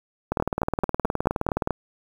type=two click trains; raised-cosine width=1 ms; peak=-9 / -9 dBFS; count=27 / 7; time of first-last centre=0.32-1.674 / 0.4-1.707 s; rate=19.2 / 4.59 Hz; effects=7-bit